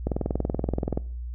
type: click train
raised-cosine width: 2 ms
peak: -12 dBFS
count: 20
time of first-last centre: 0.07-0.975 s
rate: 21 Hz
effects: noise-tail reverb RT60 0.5 s tail -22 dB re dry + added 60 Hz sine -31 dBFS peak until 1.34 s